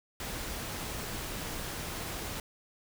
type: noise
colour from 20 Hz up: pink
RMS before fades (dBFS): -38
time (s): 0.2-2.4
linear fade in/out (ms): 2
effects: none